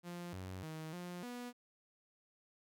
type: tone with pitch steps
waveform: sawtooth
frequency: 174.7 / 93.2 / 158 / 177.2 / 244.2 Hz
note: F3 / F#2 / D#3 / F3 / B3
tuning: +1 / +13 / +27 / +25 / -19 cents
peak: -40 dBFS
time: 0.03-1.53 s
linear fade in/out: 50 ms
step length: 300 ms
effects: none